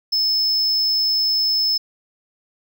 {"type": "tone", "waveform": "triangle", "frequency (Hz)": 5230, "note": "E8", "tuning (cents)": -15, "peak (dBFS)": -15, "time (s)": [0.12, 1.78], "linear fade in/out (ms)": 10, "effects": []}